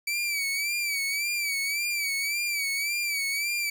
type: tone with vibrato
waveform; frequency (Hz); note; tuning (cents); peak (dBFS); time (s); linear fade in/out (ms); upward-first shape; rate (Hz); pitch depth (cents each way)
sawtooth; 2300; D7; -37; -23; 0.07-3.7; 5; sine; 1.8; 74
effects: 9-bit